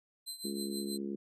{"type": "tone with tremolo", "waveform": "25% pulse", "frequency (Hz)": 4087, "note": "C8", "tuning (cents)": -41, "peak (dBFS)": -33, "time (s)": [0.26, 0.98], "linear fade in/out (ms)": 20, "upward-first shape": "triangle", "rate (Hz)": 6.3, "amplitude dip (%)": 85}
{"type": "harmonic tone", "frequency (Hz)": 69.3, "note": "C#2", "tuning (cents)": 0, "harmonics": [3, 4, 5, 6, 7], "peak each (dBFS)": [-38, -44, -40, -47, -54], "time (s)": [0.44, 1.16], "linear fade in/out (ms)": 10}
{"effects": []}